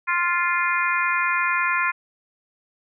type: harmonic tone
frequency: 349.2 Hz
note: F4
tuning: in tune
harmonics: 3 / 4 / 5 / 6 / 7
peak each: -24 / -25 / -26 / -27 / -27 dBFS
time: 0.07-1.92 s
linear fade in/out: 20 ms
effects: none